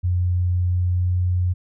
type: tone with pitch glide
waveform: sine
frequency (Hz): 89.4 to 89.97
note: F2 to F#2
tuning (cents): +41 to -48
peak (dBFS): -17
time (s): 0.03-1.54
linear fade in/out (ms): 20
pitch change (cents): +11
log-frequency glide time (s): 0.58-1.29
effects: none